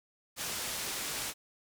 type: low-pass noise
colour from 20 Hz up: white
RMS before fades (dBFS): -37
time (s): 0.36-1.34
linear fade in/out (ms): 50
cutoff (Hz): 9800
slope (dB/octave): 12
effects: none